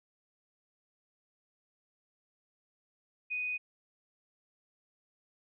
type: tone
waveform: sine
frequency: 2489 Hz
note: D#7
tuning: in tune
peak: -32 dBFS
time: 3.3-3.58 s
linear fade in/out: 20 ms
effects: none